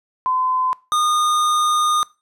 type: tone pair in turn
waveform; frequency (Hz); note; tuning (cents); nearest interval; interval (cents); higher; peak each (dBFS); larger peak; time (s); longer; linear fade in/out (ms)
sine / square; 1022 / 1223.5; C6 / D#6; -41 / -29; minor third; 312; second; -16; neither; 0.26-0.73 / 0.92-2.03; second; 0
effects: noise-tail reverb RT60 0.3 s tail -22 dB re dry + low-pass 11000 Hz 12 dB/octave